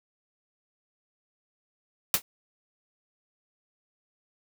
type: noise with exponential decay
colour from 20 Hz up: white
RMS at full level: -17 dBFS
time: 2.14-2.22 s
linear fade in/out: 1 ms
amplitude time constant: 17 ms
effects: none